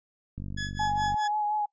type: click train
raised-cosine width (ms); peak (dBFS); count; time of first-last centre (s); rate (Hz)
5; -25; 38; 0.38-1.143; 48.5
type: tone with tremolo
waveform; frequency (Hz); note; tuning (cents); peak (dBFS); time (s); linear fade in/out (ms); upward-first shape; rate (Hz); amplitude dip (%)
sawtooth; 1694; G#6; +34; -27; 0.57-1.28; 10; sine; 4.7; 95
type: tone with vibrato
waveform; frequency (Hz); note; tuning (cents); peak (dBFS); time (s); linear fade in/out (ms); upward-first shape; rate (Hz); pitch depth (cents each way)
sine; 841; G#5; +22; -25; 0.79-1.66; 10; sine; 5.6; 23
effects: noise-tail reverb RT60 0.1 s tail -22 dB re dry + resampled to 16000 Hz